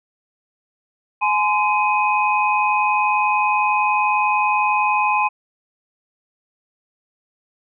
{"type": "tone cluster", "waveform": "sine", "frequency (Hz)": [841, 1030, 2511], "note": ["G#5", "C6", "D#7"], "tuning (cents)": [22, -28, 15], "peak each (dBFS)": [-19, -19, -21], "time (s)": [1.21, 5.29], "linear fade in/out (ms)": 20, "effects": []}